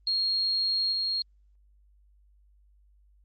sine tone with level steps, 4263 Hz, C8, 32 cents sharp, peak -24 / -26 dBFS, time 0.07-1.22 s, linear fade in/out 2 ms, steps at 0.92 s, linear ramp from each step 2 ms, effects added 50 Hz sine -58 dBFS peak until 3.24 s + Opus 32 kbps

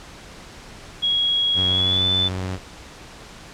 sine tone with pitch glide, 3314 to 3511 Hz, G#7 to A7, -4 to -4 cents, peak -17 dBFS, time 1.02-2.29 s, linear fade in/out 20 ms, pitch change +100 cents, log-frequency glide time 1.68-2.05 s
sawtooth tone with vibrato, 93 Hz, F#2, 9 cents sharp, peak -21 dBFS, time 1.54-2.59 s, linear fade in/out 50 ms, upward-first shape square, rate 18 Hz, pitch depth 15 cents each way
effects pink hiss -41 dBFS RMS until 3.53 s + low-pass 7000 Hz 12 dB/octave

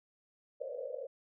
white band-pass noise, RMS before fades -41 dBFS, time 0.6-1.07 s, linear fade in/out 10 ms, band 480 to 590 Hz, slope 96 dB/octave, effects none

